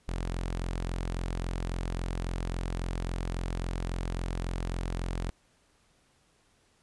sawtooth tone, 43.65 Hz, F1, in tune, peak -27 dBFS, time 0.08-5.3 s, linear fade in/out 0 ms, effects pink hiss -67 dBFS RMS until 6.82 s + resampled to 24000 Hz

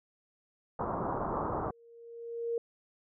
white low-pass noise, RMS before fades -34 dBFS, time 0.79-1.71 s, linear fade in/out 5 ms, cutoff 1200 Hz, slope 48 dB/octave
sine tone with exponential growth, 466.2 Hz, A#4, in tune, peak -28 dBFS, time 1.47-2.58 s, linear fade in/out 2 ms, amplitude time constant 240 ms
effects none

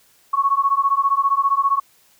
sine beating tone pair, 1100 / 1115 Hz, C#6 / C#6, -14 / +10 cents, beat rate 15 Hz, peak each -18 / -18 dBFS, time 0.33-1.8 s, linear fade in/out 10 ms, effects white hiss -56 dBFS RMS until 2.19 s

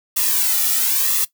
blue noise with flanger, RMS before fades -18 dBFS, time 0.16-1.25 s, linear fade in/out 10 ms, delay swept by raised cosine 1.3 to 1.9 ms, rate 1 Hz, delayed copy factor -0.8, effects noise-tail reverb RT60 0.1 s tail -17 dB re dry

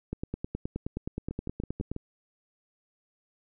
two click trains, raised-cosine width 3 ms, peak -19 / -22 dBFS, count 18 / 5, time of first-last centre 0.13-1.916 / 1.31-1.964 s, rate 9.52 / 6.12 Hz, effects none

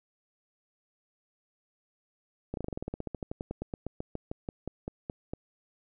slowing click train, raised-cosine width 2 ms, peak -21 dBFS, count 28, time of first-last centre 2.54-5.335 s, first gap 32 ms, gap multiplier 1.08, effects none

